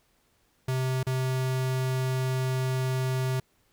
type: tone with dropouts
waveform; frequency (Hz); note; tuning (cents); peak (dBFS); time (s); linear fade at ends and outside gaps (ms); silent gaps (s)
square; 129.9; C3; -12; -26; 0.68-3.4; 5; 1.031-1.067
effects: pink hiss -68 dBFS RMS until 3.72 s